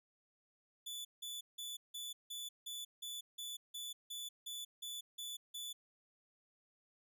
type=tone bursts; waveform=sawtooth; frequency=3472 Hz; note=A7; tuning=24 cents flat; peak=-40 dBFS; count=14; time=0.86-5.73 s; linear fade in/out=10 ms; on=190 ms; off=170 ms; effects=none